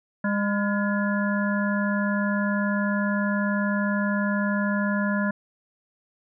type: harmonic tone with a mistuned harmonic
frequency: 203 Hz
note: G#3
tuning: 39 cents flat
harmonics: 1 / 3 / 5 / 7 / 8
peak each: -23 / -31 / -33 / -32 / -31 dBFS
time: 0.24-5.31 s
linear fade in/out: 5 ms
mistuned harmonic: 8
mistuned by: +77 cents
effects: none